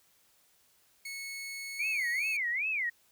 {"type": "tone", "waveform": "sawtooth", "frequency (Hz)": 2200, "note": "C#7", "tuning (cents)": -14, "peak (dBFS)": -35, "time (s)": [1.05, 2.37], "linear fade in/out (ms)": 5}
{"type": "tone with vibrato", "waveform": "sine", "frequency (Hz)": 2217, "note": "C#7", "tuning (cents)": 0, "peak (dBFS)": -29, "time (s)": [1.79, 2.9], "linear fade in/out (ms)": 10, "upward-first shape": "sine", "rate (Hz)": 2.5, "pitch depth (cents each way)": 290}
{"effects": ["white hiss -67 dBFS RMS until 3.11 s"]}